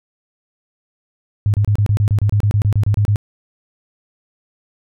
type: tone bursts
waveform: sine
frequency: 103.4 Hz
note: G#2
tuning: 7 cents flat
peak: -11 dBFS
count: 16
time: 1.46-3.159 s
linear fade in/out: 0 ms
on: 79 ms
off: 29 ms
effects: none